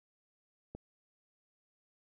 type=click; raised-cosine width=2 ms; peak=-30 dBFS; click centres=0.75 s; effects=none